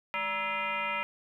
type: tone with frequency modulation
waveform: sine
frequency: 1687 Hz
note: G#6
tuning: 27 cents sharp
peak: -29 dBFS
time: 0.14-1.03 s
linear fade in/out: 0 ms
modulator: 369 Hz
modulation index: 2.7
effects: 11-bit